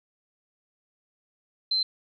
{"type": "tone", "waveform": "sine", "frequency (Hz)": 4100, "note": "C8", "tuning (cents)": -36, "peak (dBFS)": -22, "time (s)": [1.71, 1.83], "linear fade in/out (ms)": 5, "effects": []}